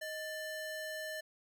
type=ring-modulated tone; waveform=square; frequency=1196 Hz; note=D6; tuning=31 cents sharp; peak=-37 dBFS; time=0.01-1.21 s; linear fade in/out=10 ms; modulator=572 Hz; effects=none